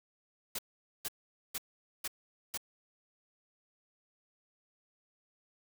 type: noise bursts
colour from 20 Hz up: white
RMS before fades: -37 dBFS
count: 5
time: 0.55-2.575 s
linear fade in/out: 5 ms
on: 37 ms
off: 460 ms
effects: none